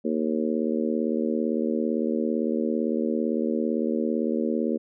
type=harmonic tone; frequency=77.78 Hz; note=D#2; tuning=in tune; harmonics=3 / 4 / 5 / 6 / 7; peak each=-26 / -29 / -30 / -31 / -33 dBFS; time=0.04-4.78 s; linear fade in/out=20 ms; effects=none